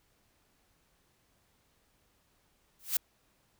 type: noise with exponential growth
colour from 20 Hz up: blue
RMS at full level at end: -24 dBFS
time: 2.79-2.97 s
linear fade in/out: 5 ms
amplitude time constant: 37 ms
effects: pink hiss -71 dBFS RMS until 3.59 s